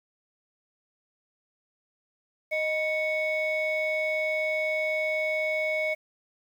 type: tone pair together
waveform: sine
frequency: 622.3 / 2218 Hz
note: D#5 / C#7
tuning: 0 / 0 cents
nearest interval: octave + minor seventh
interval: 2200 cents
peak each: -26 dBFS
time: 2.51-5.95 s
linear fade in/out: 20 ms
effects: tanh soft clip ceiling -21 dBFS + 9-bit